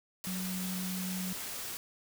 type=tone in noise; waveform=sine; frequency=185 Hz; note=F#3; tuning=in tune; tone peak=-35 dBFS; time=0.27-1.33 s; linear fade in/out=0 ms; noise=white; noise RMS=-40 dBFS; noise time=0.24-1.77 s; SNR=+2 dB; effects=none